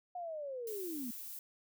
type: linear sweep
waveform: sine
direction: down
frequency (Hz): 729 to 223.6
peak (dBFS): -39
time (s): 0.15-1.11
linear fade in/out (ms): 5
type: noise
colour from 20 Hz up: violet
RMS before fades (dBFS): -46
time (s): 0.67-1.39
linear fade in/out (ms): 2
effects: none